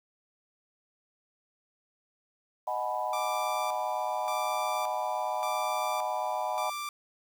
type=chord; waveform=sine; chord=G# minor seventh; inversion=second; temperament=equal with one note detuned; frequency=622.3 / 740 / 847.6 / 987.8 Hz; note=D#5 / F#5 / G#5 / B5; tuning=0 / 0 / +35 / 0 cents; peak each=-35 / -34 / -35 / -34 dBFS; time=2.67-6.7 s; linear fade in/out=5 ms
type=tone with tremolo; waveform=sawtooth; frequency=1177 Hz; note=D6; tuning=3 cents sharp; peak=-30 dBFS; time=3.13-6.89 s; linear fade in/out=2 ms; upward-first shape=square; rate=0.87 Hz; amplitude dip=70%
effects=9-bit